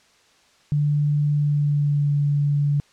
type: tone with pitch glide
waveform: sine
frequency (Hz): 147 to 144.47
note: D3 to D3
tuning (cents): +2 to -28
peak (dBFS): -17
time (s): 0.72-2.8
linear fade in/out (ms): 0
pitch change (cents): -30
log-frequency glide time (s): 1.32-2.13
effects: white hiss -57 dBFS RMS until 2.92 s + low-pass 6000 Hz 12 dB/octave